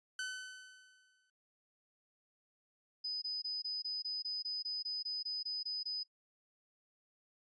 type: tone with exponential decay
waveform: sawtooth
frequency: 1514 Hz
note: F#6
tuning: 39 cents sharp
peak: -33 dBFS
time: 0.19-1.3 s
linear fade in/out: 2 ms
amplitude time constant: 240 ms
type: tone bursts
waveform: sine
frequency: 5000 Hz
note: D#8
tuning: 8 cents sharp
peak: -36 dBFS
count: 15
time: 3.04-6.034 s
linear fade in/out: 10 ms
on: 180 ms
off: 21 ms
effects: noise-tail reverb RT60 0.1 s tail -19 dB re dry + resampled to 22050 Hz